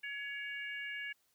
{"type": "harmonic tone", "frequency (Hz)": 562, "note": "C#5", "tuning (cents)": 24, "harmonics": [3, 4, 5], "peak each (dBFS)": [-42, -43, -47], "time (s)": [0.03, 1.13], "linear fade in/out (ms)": 10, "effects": ["white hiss -75 dBFS RMS until 1.34 s"]}